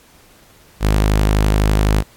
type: tone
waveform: sawtooth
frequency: 51.91 Hz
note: G#1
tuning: in tune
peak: -8 dBFS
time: 0.8-2.04 s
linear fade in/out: 50 ms
effects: pink hiss -49 dBFS RMS until 2.16 s + AAC 64 kbps